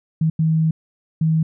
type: tone bursts at uneven times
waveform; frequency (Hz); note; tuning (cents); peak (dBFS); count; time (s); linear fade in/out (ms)
sine; 159.7; D#3; +45; -14; 3; 0.21-0.3 / 0.39-0.71 / 1.21-1.43; 5
effects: none